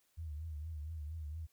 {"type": "tone with vibrato", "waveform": "sine", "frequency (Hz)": 77.78, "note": "D#2", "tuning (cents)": 0, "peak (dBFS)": -40, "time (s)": [0.17, 1.47], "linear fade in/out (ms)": 20, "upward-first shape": "triangle", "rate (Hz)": 4.3, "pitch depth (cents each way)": 120, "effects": ["white hiss -75 dBFS RMS until 1.52 s"]}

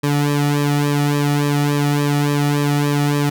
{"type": "tone with flanger", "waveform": "sawtooth", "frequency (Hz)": 144.9, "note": "D3", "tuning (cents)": -23, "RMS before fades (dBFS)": -17, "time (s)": [0.03, 3.3], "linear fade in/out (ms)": 10, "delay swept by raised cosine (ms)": [1.4, 1.92], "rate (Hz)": 3.5, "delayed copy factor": -0.95, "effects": []}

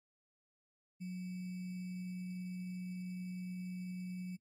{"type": "tone with sample-and-hold", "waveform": "sine", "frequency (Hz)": 182.2, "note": "F#3", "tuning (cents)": -26, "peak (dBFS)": -40, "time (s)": [1, 4.37], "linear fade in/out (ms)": 20, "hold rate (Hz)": 2450, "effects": ["AAC 32 kbps"]}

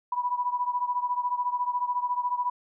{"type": "beating tone pair", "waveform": "sine", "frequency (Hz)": [979, 993], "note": ["B5", "B5"], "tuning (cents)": [-15, 9], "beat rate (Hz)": 14, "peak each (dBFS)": [-27, -30], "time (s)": [0.12, 2.5], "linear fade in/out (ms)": 5, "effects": []}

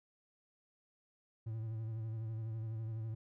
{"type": "tone with vibrato", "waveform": "triangle", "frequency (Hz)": 111.4, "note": "A2", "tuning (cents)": 22, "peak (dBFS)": -36, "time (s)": [1.46, 3.15], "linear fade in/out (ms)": 10, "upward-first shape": "sine", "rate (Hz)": 12, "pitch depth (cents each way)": 41, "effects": []}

